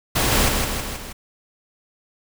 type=noise with echo; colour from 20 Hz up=pink; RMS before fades=-19 dBFS; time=0.15-0.49 s; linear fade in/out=10 ms; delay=160 ms; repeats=4; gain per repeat=-4 dB; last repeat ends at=1.13 s; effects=none